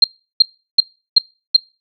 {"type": "tone bursts", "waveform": "sine", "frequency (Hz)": 4186, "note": "C8", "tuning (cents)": 0, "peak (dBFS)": -3, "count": 5, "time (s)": [0.02, 1.565], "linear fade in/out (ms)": 5, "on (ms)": 21, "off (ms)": 360, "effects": ["noise-tail reverb RT60 0.3 s tail -21 dB re dry"]}